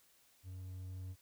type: tone with level ramp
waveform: triangle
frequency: 92.5 Hz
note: F#2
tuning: in tune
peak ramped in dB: -43 to -40 dBFS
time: 0.43-1.16 s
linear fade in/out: 50 ms
effects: white hiss -69 dBFS RMS until 1.21 s